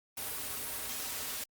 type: noise with comb filter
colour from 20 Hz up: white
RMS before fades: -38 dBFS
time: 0.17-1.44 s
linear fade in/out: 5 ms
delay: 5.8 ms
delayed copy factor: -0.7
effects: Opus 32 kbps